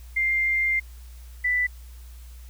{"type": "tone pair in turn", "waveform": "sine", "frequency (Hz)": [2102, 1984], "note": ["C7", "B6"], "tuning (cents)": [7, 7], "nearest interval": "minor second", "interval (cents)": 100, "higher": "first", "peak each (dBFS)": [-20, -20], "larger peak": "neither", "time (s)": [[0.16, 0.8], [1.44, 1.67]], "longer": "first", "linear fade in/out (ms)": 10, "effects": ["added 60 Hz sine -40 dBFS peak until 2.49 s", "white hiss -55 dBFS RMS until 2.49 s"]}